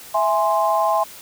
sine chord, E augmented, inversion none, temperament equal, 659.3 / 830.6 / 1046.5 Hz, E5 / G#5 / B#5, 0 / 0 / 0 cents, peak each -20 dBFS, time 0.14-1.04 s, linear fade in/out 10 ms, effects white hiss -40 dBFS RMS until 1.21 s

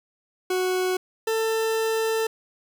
40% pulse tone pair in turn, 369 / 445.6 Hz, F#4 / A4, -5 / +22 cents, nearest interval minor third, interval 327 cents, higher second, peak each -21 dBFS, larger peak neither, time 0.5-0.97 / 1.27-2.27 s, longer second, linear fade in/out 5 ms, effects 10-bit

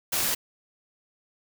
white noise, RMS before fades -26 dBFS, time 0.12-0.35 s, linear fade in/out 10 ms, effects none

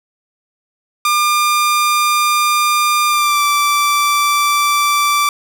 sawtooth tone with pitch glide, 1200 to 1167.9 Hz, D6 to D6, +37 to -10 cents, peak -8 dBFS, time 1.05-5.29 s, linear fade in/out 2 ms, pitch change -47 cents, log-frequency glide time 3.08-3.44 s, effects none

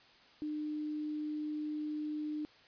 sine tone with quantisation, 302.4 Hz, D#4, 49 cents flat, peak -35 dBFS, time 0.42-2.45 s, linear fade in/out 0 ms, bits 10, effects white hiss -61 dBFS RMS until 2.67 s + resampled to 11025 Hz

